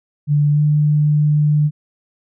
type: tone with pitch glide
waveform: sine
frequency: 146.8 to 149.45 Hz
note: D3 to D3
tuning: 0 to +31 cents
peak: -11 dBFS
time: 0.27-1.71 s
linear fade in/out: 50 ms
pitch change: +31 cents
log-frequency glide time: 0.52-0.6 s
effects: none